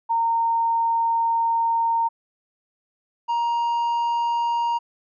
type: tone pair in turn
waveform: sine / triangle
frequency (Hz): 920 / 939.9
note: A#5 / A#5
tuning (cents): -23 / +14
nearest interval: unison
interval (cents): 37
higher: second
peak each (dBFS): -18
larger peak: neither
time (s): 0.09-2.09 / 3.28-4.79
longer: first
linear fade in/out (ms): 20
effects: resampled to 16000 Hz